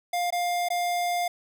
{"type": "tone with dropouts", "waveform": "square", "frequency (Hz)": 704, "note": "F5", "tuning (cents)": 14, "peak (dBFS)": -25, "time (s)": [0.13, 1.28], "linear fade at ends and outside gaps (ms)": 5, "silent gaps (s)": [[0.305, 0.324], [0.687, 0.702]], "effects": []}